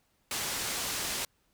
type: low-pass noise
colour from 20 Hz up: white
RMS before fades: -34 dBFS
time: 0.31-1.25 s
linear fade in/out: 2 ms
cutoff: 8900 Hz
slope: 12 dB/octave
effects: pink hiss -72 dBFS RMS until 1.53 s